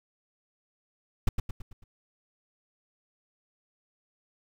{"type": "noise with echo", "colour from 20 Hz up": "brown", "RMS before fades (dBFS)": -20, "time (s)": [1.27, 1.29], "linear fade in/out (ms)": 5, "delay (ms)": 110, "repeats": 5, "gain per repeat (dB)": -6, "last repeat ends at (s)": 1.84, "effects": []}